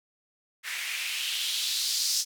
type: noise with band-pass filter sweep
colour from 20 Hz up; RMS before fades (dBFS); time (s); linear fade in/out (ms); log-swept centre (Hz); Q
blue; -30; 0.63-2.25; 50; 1900 to 5500; 2.8
effects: none